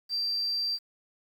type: tone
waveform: sine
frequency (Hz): 4699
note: D8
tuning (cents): 0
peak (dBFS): -26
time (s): 0.09-0.79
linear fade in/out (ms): 50
effects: tanh soft clip ceiling -22 dBFS + 9-bit